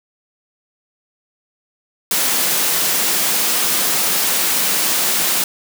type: high-pass noise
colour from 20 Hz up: white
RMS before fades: -17 dBFS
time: 2.11-5.44 s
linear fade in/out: 2 ms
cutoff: 150 Hz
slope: 48 dB/octave
effects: none